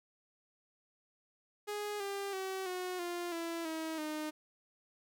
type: tone with pitch steps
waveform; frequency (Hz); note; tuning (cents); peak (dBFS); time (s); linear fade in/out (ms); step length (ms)
sawtooth; 415.3 / 397.7 / 380.8 / 364.7 / 349.2 / 334.4 / 320.2 / 306.7; G#4 / G4 / F#4 / F#4 / F4 / E4 / D#4 / D#4; 0 / +25 / +50 / -25 / 0 / +25 / +50 / -25; -33; 1.67-4.31; 20; 330
effects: none